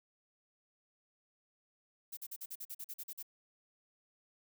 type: noise bursts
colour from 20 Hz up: violet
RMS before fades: -44 dBFS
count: 12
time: 2.12-3.228 s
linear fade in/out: 10 ms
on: 52 ms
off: 44 ms
effects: none